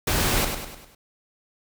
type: noise with echo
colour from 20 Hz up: pink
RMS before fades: -23 dBFS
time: 0.07-0.45 s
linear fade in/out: 5 ms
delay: 100 ms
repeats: 5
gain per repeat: -6 dB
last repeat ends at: 0.95 s
effects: none